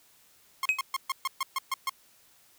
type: tone bursts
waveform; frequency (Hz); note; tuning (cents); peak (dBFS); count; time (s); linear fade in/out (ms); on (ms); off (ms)
sawtooth; 1072; C6; +42; -23; 9; 0.63-1.895; 2; 25; 130
type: tone with exponential decay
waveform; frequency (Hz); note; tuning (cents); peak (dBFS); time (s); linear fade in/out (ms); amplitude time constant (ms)
triangle; 2535; D#7; +32; -16; 0.69-0.82; 0; 28
effects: white hiss -61 dBFS RMS until 2.58 s